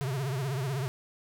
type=tone with vibrato; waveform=square; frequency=134.3 Hz; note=C3; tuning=46 cents sharp; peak=-30 dBFS; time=0.01-0.88 s; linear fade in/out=0 ms; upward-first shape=triangle; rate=16 Hz; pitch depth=170 cents each way; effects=none